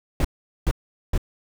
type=noise bursts; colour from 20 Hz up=brown; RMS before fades=-19 dBFS; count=3; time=0.2-1.178 s; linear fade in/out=2 ms; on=46 ms; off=420 ms; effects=none